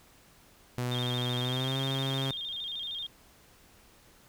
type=tone with pitch glide; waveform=sawtooth; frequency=123.47 to 134.64 Hz; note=B2 to C3; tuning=0 to +50 cents; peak=-26 dBFS; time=0.78-2.31 s; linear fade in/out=0 ms; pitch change=+150 cents; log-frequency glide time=1.39-1.78 s
type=tone with vibrato; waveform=sine; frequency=3424 Hz; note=A7; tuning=48 cents flat; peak=-34 dBFS; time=0.91-3.07 s; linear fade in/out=10 ms; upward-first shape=square; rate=13 Hz; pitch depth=98 cents each way
effects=pink hiss -59 dBFS RMS until 4.28 s